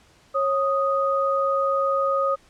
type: tone pair together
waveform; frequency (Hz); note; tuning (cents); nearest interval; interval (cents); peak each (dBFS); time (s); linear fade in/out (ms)
sine; 547.4 / 1244.5; C#5 / D#6; -22 / 0; octave + major second; 1422; -22; 0.34-2.36; 20
effects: pink hiss -56 dBFS RMS until 2.49 s + low-pass 8000 Hz 12 dB/octave